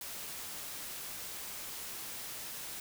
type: noise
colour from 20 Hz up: white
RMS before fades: -43 dBFS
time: 0.01-2.8 s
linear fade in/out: 2 ms
effects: none